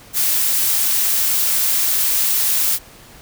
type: noise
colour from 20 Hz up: blue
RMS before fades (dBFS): -17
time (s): 0.13-2.79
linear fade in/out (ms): 50
effects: pink hiss -43 dBFS RMS until 3.21 s